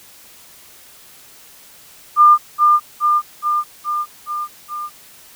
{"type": "tone with echo", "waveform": "sine", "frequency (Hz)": 1202, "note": "D6", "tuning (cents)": 40, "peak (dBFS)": -5, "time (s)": [2.16, 2.38], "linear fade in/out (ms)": 50, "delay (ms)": 420, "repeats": 6, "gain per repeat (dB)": -3, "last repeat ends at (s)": 4.9, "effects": ["white hiss -44 dBFS RMS until 5.35 s"]}